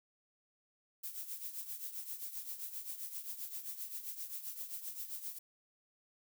violet noise with tremolo, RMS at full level -41 dBFS, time 1.03-5.39 s, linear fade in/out 10 ms, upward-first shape triangle, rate 7.6 Hz, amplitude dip 75%, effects none

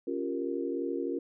sine chord, G half-diminished seventh, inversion second, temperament equal, 277.2 / 349.2 / 392 / 466.2 Hz, Db4 / F4 / G4 / Bb4, 0 / 0 / 0 / 0 cents, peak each -35 / -34 / -39 / -36 dBFS, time 0.07-1.19 s, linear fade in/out 5 ms, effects none

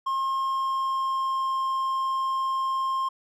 triangle tone with pitch glide, 1070 to 1061.4 Hz, C6 to C6, +38 to +24 cents, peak -22 dBFS, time 0.06-3.09 s, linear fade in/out 10 ms, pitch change -14 cents, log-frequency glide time 0.37-1.58 s, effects none

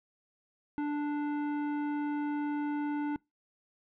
sine tone with hard clipping, 293.7 Hz, D4, in tune, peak -32 dBFS, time 0.78-3.16 s, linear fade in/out 0 ms, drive 15 dB, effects noise-tail reverb RT60 0.2 s tail -24 dB re dry + low-pass 2000 Hz 12 dB/octave

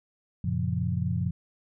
sine chord, Gb major seventh, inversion none, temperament equal with one note detuned, 92.5 / 116.54 / 137.08 / 174.61 Hz, Gb2 / Bb2 / Db3 / F3, 0 / 0 / -19 / 0 cents, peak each -30 / -31 / -32 / -30 dBFS, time 0.44-1.31 s, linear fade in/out 5 ms, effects none

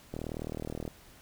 click train, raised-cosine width 2 ms, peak -23 dBFS, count 30, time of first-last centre 0.14-0.878 s, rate 39.3 Hz, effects pink hiss -56 dBFS RMS until 1.21 s

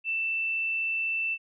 sine tone, 2664 Hz, E7, 18 cents sharp, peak -26 dBFS, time 0.04-1.38 s, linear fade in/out 50 ms, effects none

